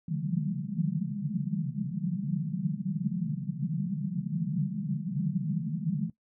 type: band-pass noise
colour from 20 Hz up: pink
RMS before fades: -31 dBFS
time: 0.08-6.1 s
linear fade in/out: 5 ms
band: 140 to 210 Hz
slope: 96 dB/octave
effects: noise-tail reverb RT60 0.1 s tail -17 dB re dry